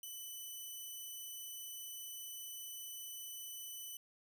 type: tone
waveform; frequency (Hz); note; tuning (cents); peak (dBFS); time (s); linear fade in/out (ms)
5% pulse; 2995; F#7; +20; -37; 0.03-3.97; 2
effects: none